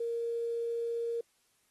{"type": "tone with quantisation", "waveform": "sine", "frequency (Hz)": 466.2, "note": "A#4", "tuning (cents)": 0, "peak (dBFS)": -31, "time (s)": [0, 1.21], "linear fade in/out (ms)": 5, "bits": 10, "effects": ["white hiss -72 dBFS RMS until 1.7 s", "AAC 32 kbps"]}